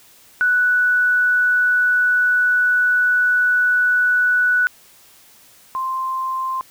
sine tone pair in turn, 1480 / 1046.5 Hz, F#6 / C6, 0 / 0 cents, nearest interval tritone, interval 600 cents, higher first, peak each -13 / -20 dBFS, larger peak first, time 0.41-4.67 / 5.75-6.61 s, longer first, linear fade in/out 0 ms, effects white hiss -49 dBFS RMS until 6.7 s

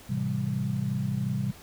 sine chord, A minor seventh, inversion none, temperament equal with one note detuned, 107.92 / 130.81 / 164.81 / 196 Hz, A2 / C3 / E3 / G3, -33 / 0 / 0 / 0 cents, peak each -35 / -29 / -35 / -31 dBFS, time 0.09-1.52 s, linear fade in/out 10 ms, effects pink hiss -50 dBFS RMS until 1.62 s

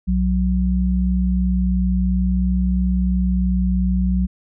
sine tone pair together, 61.74 / 184.67 Hz, B1 / F#3, 0 / -3 cents, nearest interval octave + perfect fifth, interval 1897 cents, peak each -18 dBFS, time 0.07-4.27 s, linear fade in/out 20 ms, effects none

